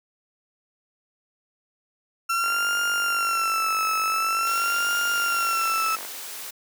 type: tone with vibrato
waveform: 35% pulse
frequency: 1353 Hz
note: E6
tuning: 45 cents sharp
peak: -20 dBFS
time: 2.29-5.96 s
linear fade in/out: 10 ms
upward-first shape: sine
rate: 0.46 Hz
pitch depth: 64 cents each way
type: click train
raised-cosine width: 0.5 ms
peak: -21 dBFS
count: 175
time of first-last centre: 2.44-6.05 s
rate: 48.2 Hz
type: noise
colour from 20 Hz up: white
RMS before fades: -36 dBFS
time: 4.46-6.51 s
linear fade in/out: 10 ms
effects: high-pass 400 Hz 12 dB/octave